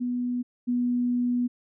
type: tone pair in turn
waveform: sine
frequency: 245.8 / 244.6 Hz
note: B3 / B3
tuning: -8 / -16 cents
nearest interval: unison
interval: 8 cents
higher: first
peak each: -25 / -22 dBFS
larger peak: second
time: 0-0.43 / 0.67-1.48 s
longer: second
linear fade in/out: 20 ms
effects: none